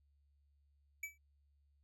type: tone with exponential decay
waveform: square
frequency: 2300 Hz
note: D7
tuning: 37 cents flat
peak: -38 dBFS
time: 1.03-1.18 s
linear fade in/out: 5 ms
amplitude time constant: 31 ms
effects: added 71 Hz sine -70 dBFS peak until 1.83 s